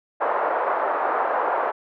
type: band-pass noise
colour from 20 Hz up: pink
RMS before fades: -23 dBFS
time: 0.2-1.72 s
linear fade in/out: 20 ms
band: 530 to 1300 Hz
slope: 24 dB/octave
effects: none